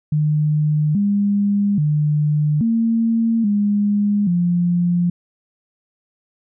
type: tone with pitch steps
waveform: sine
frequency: 151.3 / 202.5 / 149.8 / 227.9 / 205.2 / 174.8 Hz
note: D#3 / G#3 / D3 / A#3 / G#3 / F3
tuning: -48 / -43 / +35 / -39 / -21 / +2 cents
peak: -14 dBFS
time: 0.12-5.1 s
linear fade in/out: 5 ms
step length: 830 ms
effects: none